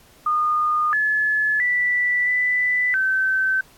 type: tone with pitch steps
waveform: sine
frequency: 1223 / 1717 / 1968 / 1989 / 1540 Hz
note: D#6 / A6 / B6 / B6 / G6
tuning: -30 / -43 / -7 / +12 / -31 cents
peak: -17 dBFS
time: 0.26-3.61 s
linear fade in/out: 5 ms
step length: 670 ms
effects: pink hiss -52 dBFS RMS until 3.77 s + AAC 64 kbps